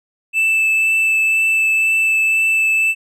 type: tone with vibrato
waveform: triangle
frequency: 2637 Hz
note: E7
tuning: in tune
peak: -11 dBFS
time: 0.33-2.95 s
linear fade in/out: 50 ms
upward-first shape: triangle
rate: 2 Hz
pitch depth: 9 cents each way
effects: none